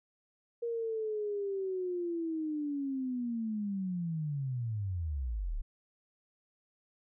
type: linear sweep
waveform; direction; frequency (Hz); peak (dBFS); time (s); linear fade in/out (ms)
sine; down; 472.8 to 30.87; -32; 0.62-5.62; 10
effects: none